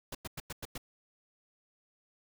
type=noise bursts; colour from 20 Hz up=pink; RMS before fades=-40 dBFS; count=6; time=0.12-0.779 s; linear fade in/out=5 ms; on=29 ms; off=97 ms; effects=none